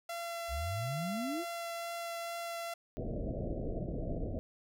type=tone with vibrato; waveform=sawtooth; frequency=680 Hz; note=F5; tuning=46 cents flat; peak=-34 dBFS; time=0.09-2.74 s; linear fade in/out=5 ms; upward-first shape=triangle; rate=2.3 Hz; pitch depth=8 cents each way
type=exponential sweep; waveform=sine; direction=up; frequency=61.74 to 367.9 Hz; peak=-35 dBFS; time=0.48-1.45 s; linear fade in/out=50 ms
type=low-pass noise; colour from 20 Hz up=pink; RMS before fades=-37 dBFS; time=2.97-4.39 s; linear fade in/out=0 ms; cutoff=680 Hz; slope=96 dB/octave
effects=none